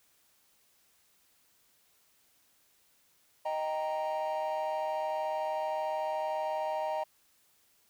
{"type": "chord", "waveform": "triangle", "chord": "Eb major", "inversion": "none", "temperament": "equal", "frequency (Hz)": [622.3, 784, 932.3], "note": ["Eb5", "G5", "Bb5"], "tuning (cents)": [0, 0, 0], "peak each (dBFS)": [-31, -34, -33], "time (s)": [3.45, 7.04], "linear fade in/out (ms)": 10, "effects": ["tanh soft clip ceiling -23 dBFS", "white hiss -68 dBFS RMS until 7.89 s"]}